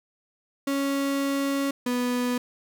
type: tone pair in turn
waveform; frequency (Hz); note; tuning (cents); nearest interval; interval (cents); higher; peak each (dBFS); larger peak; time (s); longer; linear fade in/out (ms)
35% pulse; 277.2 / 246.6; C#4 / B3; 0 / -2; major second; 202; first; -22; neither; 0.67-1.71 / 1.86-2.38; first; 5
effects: none